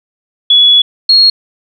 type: tone pair in turn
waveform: sine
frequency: 3392 / 4294 Hz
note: G#7 / C8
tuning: +36 / +44 cents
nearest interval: major third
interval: 408 cents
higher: second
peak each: -3 dBFS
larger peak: neither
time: 0.5-0.82 / 1.09-1.3 s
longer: first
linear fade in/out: 5 ms
effects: none